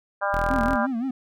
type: harmonic tone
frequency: 199.7 Hz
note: G3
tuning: 32 cents sharp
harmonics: 3 / 4 / 5 / 6 / 7 / 8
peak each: -27 / -28 / -29 / -30 / -30 / -31 dBFS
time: 0.21-0.87 s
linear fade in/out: 20 ms
type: tone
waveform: sawtooth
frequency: 40.98 Hz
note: E1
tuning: 9 cents flat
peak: -23 dBFS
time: 0.33-0.76 s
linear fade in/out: 10 ms
type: tone with vibrato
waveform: triangle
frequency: 246.9 Hz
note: B3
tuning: in tune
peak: -22 dBFS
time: 0.5-1.11 s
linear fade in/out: 5 ms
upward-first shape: sine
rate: 5.8 Hz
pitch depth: 160 cents each way
effects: none